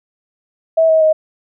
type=tone with pitch steps; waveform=sine; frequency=649 / 637.9 / 626.9 Hz; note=E5 / D#5 / D#5; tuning=-27 / +43 / +13 cents; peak=-8 dBFS; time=0.77-1.13 s; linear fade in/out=10 ms; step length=120 ms; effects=none